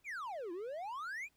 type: exponential two-way sweep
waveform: triangle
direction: down then up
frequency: 2544 to 330 to 2544 Hz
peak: -38 dBFS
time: 0.04-1.29 s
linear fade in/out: 50 ms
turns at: 0.52 s
effects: pink hiss -75 dBFS RMS until 1.36 s